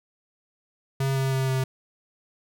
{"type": "tone with pitch steps", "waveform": "square", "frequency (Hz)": [135.1, 133.93, 132.78, 131.63], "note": ["C#3", "C3", "C3", "C3"], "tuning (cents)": [-44, 41, 26, 11], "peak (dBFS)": -23, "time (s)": [1, 1.64], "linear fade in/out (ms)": 5, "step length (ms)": 160, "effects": []}